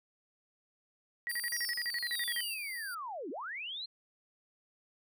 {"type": "tone bursts", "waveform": "sine", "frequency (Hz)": 1916, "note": "A#6", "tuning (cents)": 47, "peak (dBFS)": -33, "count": 14, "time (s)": [1.27, 2.406], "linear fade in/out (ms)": 0, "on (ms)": 44, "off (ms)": 40}
{"type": "tone with tremolo", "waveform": "15% pulse", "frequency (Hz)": 4699, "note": "D8", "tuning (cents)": 0, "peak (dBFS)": -31, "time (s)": [1.29, 2.95], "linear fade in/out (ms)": 10, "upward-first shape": "square", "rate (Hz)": 1.2, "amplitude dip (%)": 50}
{"type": "linear two-way sweep", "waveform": "sine", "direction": "down then up", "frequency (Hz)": [5830, 246.9, 4237], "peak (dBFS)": -38, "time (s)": [1.52, 3.86], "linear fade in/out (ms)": 10, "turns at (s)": 3.3}
{"effects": []}